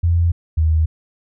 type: tone pair in turn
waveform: sine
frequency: 85.1 / 79.31 Hz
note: F2 / D#2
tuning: -44 / +34 cents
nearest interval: minor second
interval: 122 cents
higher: first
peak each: -12 dBFS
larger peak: neither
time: 0.03-0.32 / 0.57-0.86 s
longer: neither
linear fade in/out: 10 ms
effects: none